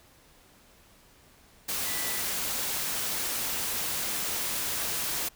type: tone in noise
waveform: sine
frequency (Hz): 1975.5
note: B6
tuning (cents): 0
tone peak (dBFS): -40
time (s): 1.86-2.21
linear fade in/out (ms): 10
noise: white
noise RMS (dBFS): -31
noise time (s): 1.68-5.29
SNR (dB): -12
effects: pink hiss -58 dBFS RMS until 5.35 s